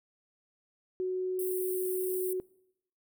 sine tone, 370 Hz, F#4, in tune, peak -29 dBFS, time 1-2.4 s, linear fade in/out 0 ms
white high-pass noise, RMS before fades -39 dBFS, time 1.39-2.33 s, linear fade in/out 2 ms, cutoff 8600 Hz, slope 96 dB/octave
effects noise-tail reverb RT60 0.8 s tail -23 dB re dry

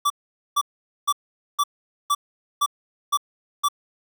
square tone bursts, 1158 Hz, D6, 25 cents flat, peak -18 dBFS, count 8, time 0.05-3.686 s, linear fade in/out 10 ms, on 52 ms, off 460 ms, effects none

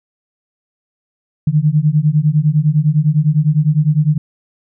sine beating tone pair, 146.83 / 156.73 Hz, D3 / D#3, 0 / +13 cents, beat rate 9.9 Hz, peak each -13 dBFS, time 1.47-4.18 s, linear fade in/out 5 ms, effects none

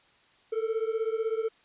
triangle beating tone pair, 440 / 456 Hz, A4 / A#4, 0 / -38 cents, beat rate 16 Hz, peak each -27 / -29 dBFS, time 0.52-1.49 s, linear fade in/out 10 ms, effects white hiss -62 dBFS RMS until 1.64 s + resampled to 8000 Hz

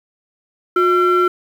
sine tone pair together, 359.8 / 1356 Hz, F#4 / E6, -48 / +49 cents, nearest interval octave + major seventh, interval 2297 cents, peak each -12 dBFS, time 0.76-1.28 s, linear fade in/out 5 ms, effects tanh soft clip ceiling -8 dBFS + 7-bit

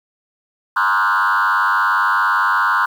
sine tone with frequency modulation, 1244.5 Hz, D#6, in tune, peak -11 dBFS, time 0.76-2.86 s, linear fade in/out 10 ms, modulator 97.5 Hz, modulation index 3.1, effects tanh soft clip ceiling -11 dBFS + 7-bit

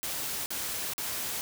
white noise bursts, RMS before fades -34 dBFS, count 3, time 0.03-1.41 s, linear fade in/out 0 ms, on 430 ms, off 45 ms, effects none

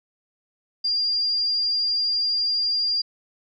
sine tone, 4796 Hz, D8, 36 cents sharp, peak -20 dBFS, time 0.84-3.02 s, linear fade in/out 10 ms, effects none

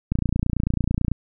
click train, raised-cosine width 5 ms, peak -9 dBFS, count 30, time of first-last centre 0.12-1.117 s, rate 29.1 Hz, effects none

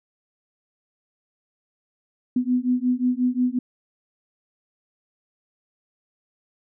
sine beating tone pair, 246.9 / 252.5 Hz, B3 / B3, 0 / +39 cents, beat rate 5.6 Hz, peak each -22 dBFS, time 2.36-3.59 s, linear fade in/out 5 ms, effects none

